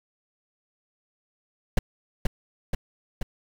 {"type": "noise with echo", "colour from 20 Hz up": "brown", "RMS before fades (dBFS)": -18, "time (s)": [1.77, 1.79], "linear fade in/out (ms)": 5, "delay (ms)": 480, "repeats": 3, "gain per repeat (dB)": -3, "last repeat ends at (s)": 3.23, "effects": []}